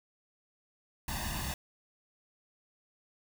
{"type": "noise with comb filter", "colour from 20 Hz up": "pink", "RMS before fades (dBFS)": -36, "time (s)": [1.08, 1.54], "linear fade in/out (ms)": 2, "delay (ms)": 1.1, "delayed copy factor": 0.8, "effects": []}